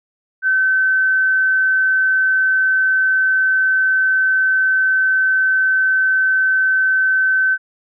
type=tone; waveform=sine; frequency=1532 Hz; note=G6; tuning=40 cents flat; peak=-12 dBFS; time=0.42-7.58 s; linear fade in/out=50 ms; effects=none